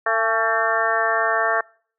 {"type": "harmonic tone with a mistuned harmonic", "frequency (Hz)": 225.1, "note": "A3", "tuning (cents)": 40, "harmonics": [2, 3, 4, 5, 6, 7, 8], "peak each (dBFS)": [-28, -23, -29, -24, -26, -26, -24], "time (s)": [0.06, 1.61], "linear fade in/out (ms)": 5, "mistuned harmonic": 4, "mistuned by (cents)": -65, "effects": ["noise-tail reverb RT60 0.5 s tail -25 dB re dry"]}